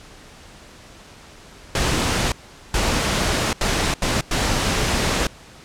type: noise bursts at uneven times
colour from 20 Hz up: pink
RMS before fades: -20 dBFS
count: 5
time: 1.75-2.32 / 2.74-3.53 / 3.61-3.94 / 4.02-4.21 / 4.31-5.27 s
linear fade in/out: 2 ms
effects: pink hiss -44 dBFS RMS until 5.64 s + low-pass 8000 Hz 12 dB/octave